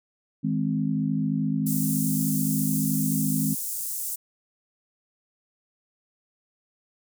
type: chord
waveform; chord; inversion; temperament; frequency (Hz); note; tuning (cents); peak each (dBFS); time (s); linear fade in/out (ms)
sine; Ab major; second; equal with one note detuned; 158.28 / 207.7 / 261.6; Eb3 / Ab3 / C4; +30 / 0 / 0; -27; 0.43-3.55; 20
type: high-pass noise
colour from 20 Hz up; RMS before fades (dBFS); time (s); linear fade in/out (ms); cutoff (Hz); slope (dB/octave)
pink; -31; 1.66-4.16; 10; 7800; 24
effects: none